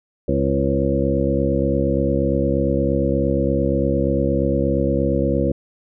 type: harmonic tone with a mistuned harmonic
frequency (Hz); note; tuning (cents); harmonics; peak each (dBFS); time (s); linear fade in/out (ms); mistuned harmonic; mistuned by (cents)
68.6; C#2; -17; 1 / 2 / 3 / 4 / 5 / 7 / 8; -24 / -24 / -24 / -24 / -24 / -24 / -24; 0.28-5.52; 5; 7; +19
effects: none